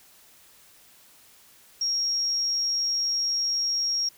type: tone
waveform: sine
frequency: 5588 Hz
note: F8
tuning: in tune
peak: -23 dBFS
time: 1.81-4.09 s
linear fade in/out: 5 ms
effects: white hiss -55 dBFS RMS until 4.17 s